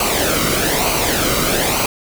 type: noise with flanger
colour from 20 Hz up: pink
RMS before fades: -17 dBFS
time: 0-1.86 s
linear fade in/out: 2 ms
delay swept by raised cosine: 0.56 to 1.19 ms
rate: 1.1 Hz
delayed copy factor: -0.6
effects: none